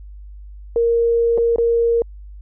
sine tone with dropouts, 466.2 Hz, A#4, in tune, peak -13 dBFS, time 0.76-2.02 s, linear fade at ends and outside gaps 1 ms, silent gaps 1.377-1.382 / 1.56-1.583 s, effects added 50 Hz sine -34 dBFS peak until 2.41 s

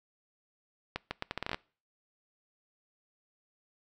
accelerating click train, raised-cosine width 0.3 ms, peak -17 dBFS, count 11, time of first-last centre 0.96-1.545 s, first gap 150 ms, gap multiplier 0.76, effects noise-tail reverb RT60 0.4 s tail -24 dB re dry

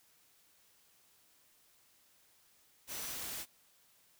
sine tone in noise, 5920 Hz, F#8, in tune, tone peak -50 dBFS, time 2.88-3.17 s, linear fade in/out 50 ms, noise white, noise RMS -42 dBFS, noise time 2.87-3.46 s, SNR -11 dB, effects white hiss -68 dBFS RMS until 4.19 s

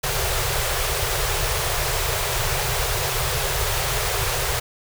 pink band-stop noise, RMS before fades -23 dBFS, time 0.03-4.6 s, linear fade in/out 10 ms, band 150 to 370 Hz, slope 96 dB/octave, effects none

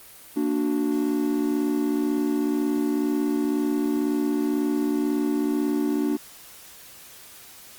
triangle chord, Bb augmented, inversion none, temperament equal with one note detuned, 231.7 / 293.7 / 370 Hz, Bb3 / D4 / F#4, -10 / 0 / 0 cents, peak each -26 / -21 / -27 dBFS, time 0.36-6.17 s, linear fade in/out 10 ms, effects white hiss -46 dBFS RMS until 7.78 s + Opus 32 kbps

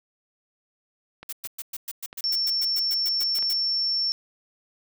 clicks, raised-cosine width 0.3 ms, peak -24 dBFS, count 6, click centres 1.23 / 1.453 / 2.129 / 3.217 / 3.387 / 3.426 s
blue noise bursts, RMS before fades -33 dBFS, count 16, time 1.29-3.532 s, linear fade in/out 5 ms, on 37 ms, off 110 ms
sine tone, 5420 Hz, E8, 47 cents sharp, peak -22 dBFS, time 2.24-4.12 s, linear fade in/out 0 ms
effects none

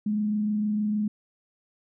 sine tone with frequency modulation, 210.7 Hz, G#3, 25 cents sharp, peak -23 dBFS, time 0.06-1.08 s, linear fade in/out 5 ms, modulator 26.5 Hz, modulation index 0.21, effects none

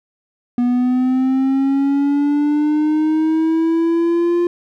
triangle linear sweep, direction up, 242.4 to 349.2 Hz, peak -11 dBFS, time 0.58-4.47 s, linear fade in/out 2 ms, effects none

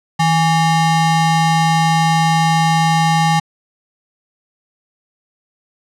square ring-modulated tone, 493.9 Hz, B4, in tune, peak -9 dBFS, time 0.19-3.4 s, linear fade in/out 10 ms, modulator 333 Hz, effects low-pass 8000 Hz 12 dB/octave

